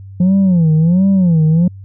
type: tone with vibrato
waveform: sine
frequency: 174.61 Hz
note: F3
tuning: in tune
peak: -5 dBFS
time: 0.2-1.68 s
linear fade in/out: 5 ms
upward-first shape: sine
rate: 1.4 Hz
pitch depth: 200 cents each way
effects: tanh soft clip ceiling -7 dBFS + added 97 Hz sine -30 dBFS peak until 1.84 s